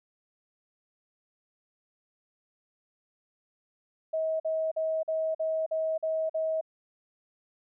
sine tone bursts, 638 Hz, D#5, 43 cents sharp, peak -26 dBFS, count 8, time 4.13-6.612 s, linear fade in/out 10 ms, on 270 ms, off 46 ms, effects none

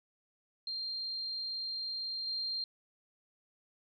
sine tone with level steps, 4186 Hz, C8, in tune, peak -35 / -33 dBFS, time 0.67-2.64 s, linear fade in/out 2 ms, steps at 2.27 s, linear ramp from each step 2 ms, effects MP3 96 kbps

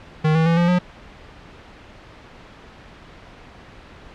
square tone with pitch steps, 155.56 / 161.14 / 166.92 / 172.9 / 179.1 Hz, D#3 / E3 / E3 / F3 / F3, 0 / -39 / +22 / -17 / +44 cents, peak -15 dBFS, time 0.24-0.79 s, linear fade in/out 10 ms, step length 110 ms, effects pink hiss -43 dBFS RMS until 4.14 s + low-pass 3000 Hz 12 dB/octave

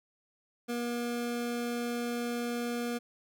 25% pulse tone, 238.9 Hz, A#3, 43 cents sharp, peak -28 dBFS, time 0.68-2.99 s, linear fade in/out 20 ms, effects none

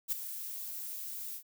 violet noise with ADSR envelope, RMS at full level -30 dBFS, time 0.08-1.43 s, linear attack 39 ms, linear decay 13 ms, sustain -11 dB, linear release 81 ms, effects none

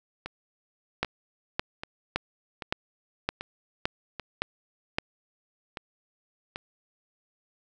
two click trains, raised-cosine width 0.3 ms, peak -19 / -9 dBFS, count 9 / 8, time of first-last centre 0.26-6.559 / 1.03-4.985 s, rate 1.27 / 1.77 Hz, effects none

